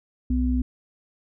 sine tone pair together, 63.1 / 251.7 Hz, B1 / B3, +38 / +33 cents, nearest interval 2 octaves, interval 2395 cents, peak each -22 / -23 dBFS, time 0.3-0.62 s, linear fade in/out 5 ms, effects none

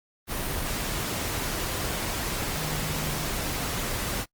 sine tone in noise, 154.2 Hz, D#3, 15 cents flat, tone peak -33 dBFS, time 2.55-3.29 s, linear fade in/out 50 ms, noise pink, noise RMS -30 dBFS, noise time 0.27-4.26 s, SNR -6 dB, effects noise-tail reverb RT60 0.1 s tail -23 dB re dry + Opus 32 kbps

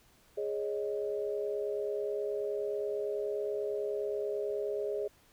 sine chord, Ab suspended fourth, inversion none, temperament just, 415.3 / 553.7 / 623 Hz, Ab4 / Db5 / Eb5, 0 / -2 / +2 cents, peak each -33 / -39 / -39 dBFS, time 0.37-5.08 s, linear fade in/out 10 ms, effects pink hiss -64 dBFS RMS until 5.32 s

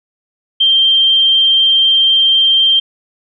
sine tone, 3158 Hz, G7, 12 cents sharp, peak -7 dBFS, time 0.6-2.8 s, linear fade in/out 10 ms, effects none

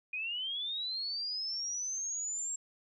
sine linear sweep, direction up, 2442 to 7540 Hz, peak -34 dBFS, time 0.13-2.56 s, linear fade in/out 5 ms, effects none

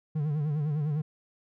triangle tone with vibrato, 149.7 Hz, D3, 33 cents sharp, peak -24 dBFS, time 0.15-1.02 s, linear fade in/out 10 ms, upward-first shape sine, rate 9.9 Hz, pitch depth 87 cents each way, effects none

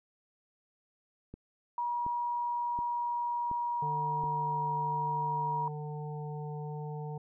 click train, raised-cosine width 3 ms, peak -31 dBFS, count 5, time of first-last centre 1.34-4.239 s, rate 1.38 Hz
sine tone with pitch glide, 958 to 952.5 Hz, A#5 to A#5, +47 to +37 cents, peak -30 dBFS, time 1.78-5.68 s, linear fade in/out 2 ms, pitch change -10 cents, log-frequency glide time 2.33-4.62 s
harmonic tone, 149.9 Hz, D3, 36 cents sharp, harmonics 1 / 3 / 5 / 6, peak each -37 / -44 / -48 / -48 dBFS, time 3.82-7.18 s, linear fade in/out 5 ms
effects none

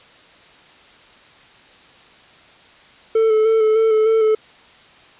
triangle tone with vibrato, 440 Hz, A4, in tune, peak -10 dBFS, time 3.15-4.35 s, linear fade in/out 5 ms, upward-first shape square, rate 3.3 Hz, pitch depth 22 cents each way, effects white hiss -47 dBFS RMS until 5.19 s + resampled to 8000 Hz

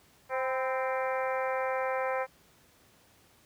harmonic tone with a mistuned harmonic, 261.6 Hz, C4, in tune, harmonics 2 / 3 / 4 / 5 / 6 / 7 / 8 / 9, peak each -31 / -35 / -37 / -39 / -41 / -42 / -43 / -44 dBFS, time 0.29-2.27 s, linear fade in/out 50 ms, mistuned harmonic 4, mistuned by -45 cents, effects pink hiss -62 dBFS RMS until 3.45 s + high-pass 60 Hz 12 dB/octave

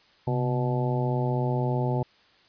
harmonic tone with a mistuned harmonic, 123.47 Hz, B2, in tune, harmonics 1 / 2 / 3 / 4 / 5 / 6 / 7, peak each -25 / -33 / -32 / -35 / -35 / -38 / -34 dBFS, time 0.27-2.03 s, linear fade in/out 5 ms, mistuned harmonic 1, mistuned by +110 cents, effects white hiss -59 dBFS RMS until 2.48 s + resampled to 11025 Hz

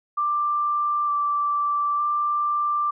sine tone with vibrato, 1174.7 Hz, D6, in tune, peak -20 dBFS, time 0.17-2.91 s, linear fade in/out 10 ms, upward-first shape square, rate 0.55 Hz, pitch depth 10 cents each way, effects none

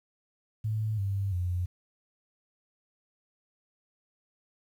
sine tone with pitch steps, 108.7 / 98.53 / 89.32 Hz, A2 / G2 / F2, -21 / +9 / +39 cents, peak -27 dBFS, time 0.64-1.66 s, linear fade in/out 10 ms, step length 340 ms, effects 10-bit

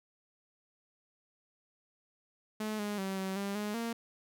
sawtooth tone with pitch steps, 215 / 206.9 / 192.3 / 190.8 / 199.1 / 208.7 / 231.4 Hz, A3 / G#3 / G3 / G3 / G3 / G#3 / A#3, -40 / -6 / -33 / -47 / +27 / +9 / -13 cents, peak -30 dBFS, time 2.6-3.93 s, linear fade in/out 5 ms, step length 190 ms, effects none

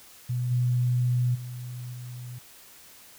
sine tone with level steps, 123.47 Hz, B2, in tune, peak -25 / -21 / -34 / -36 dBFS, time 0.29-2.39 s, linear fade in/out 10 ms, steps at 0.5 / 1.34 / 1.92 s, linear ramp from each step 20 ms, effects white hiss -51 dBFS RMS until 3.18 s

